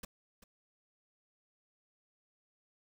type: noise with echo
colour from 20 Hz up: pink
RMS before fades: -43 dBFS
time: 0.03-0.05 s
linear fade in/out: 5 ms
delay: 390 ms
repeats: 1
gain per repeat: -14 dB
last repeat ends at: 0.44 s
effects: none